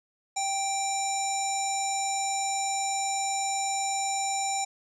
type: tone with low-pass filter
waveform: square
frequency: 784 Hz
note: G5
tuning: in tune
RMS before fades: -29 dBFS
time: 0.36-4.65 s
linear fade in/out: 10 ms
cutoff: 7400 Hz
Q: 8.7
effects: none